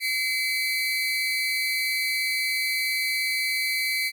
30% pulse tone pair together, 2054 / 2291 Hz, C7 / D7, -33 / -44 cents, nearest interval major second, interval 189 cents, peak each -24 dBFS, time 0-4.12 s, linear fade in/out 50 ms, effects none

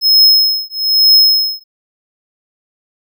square tone with tremolo, 5160 Hz, E8, 38 cents flat, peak -4 dBFS, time 0.01-1.64 s, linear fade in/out 50 ms, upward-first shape triangle, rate 1.1 Hz, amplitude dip 100%, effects none

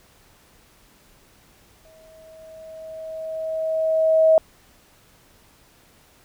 sine tone with exponential growth, 639 Hz, D#5, 46 cents sharp, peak -10 dBFS, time 1.85-4.38 s, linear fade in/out 1 ms, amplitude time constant 550 ms, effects pink hiss -55 dBFS RMS until 6.24 s

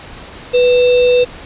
sine tone with sample-and-hold, 493.9 Hz, B4, in tune, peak -7 dBFS, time 0.53-1.25 s, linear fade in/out 20 ms, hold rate 3150 Hz, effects pink hiss -33 dBFS RMS until 1.45 s + resampled to 8000 Hz

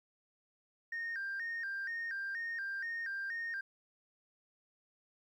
sine tone with vibrato, 1711 Hz, A6, 49 cents flat, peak -35 dBFS, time 0.92-3.61 s, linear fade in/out 5 ms, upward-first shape square, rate 2.1 Hz, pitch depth 130 cents each way, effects tanh soft clip ceiling -34 dBFS + 12-bit

